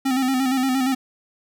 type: tone with vibrato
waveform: square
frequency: 261.6 Hz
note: C4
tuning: in tune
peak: -19 dBFS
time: 0.05-0.95 s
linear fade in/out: 10 ms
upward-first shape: square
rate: 8.6 Hz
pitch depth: 47 cents each way
effects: none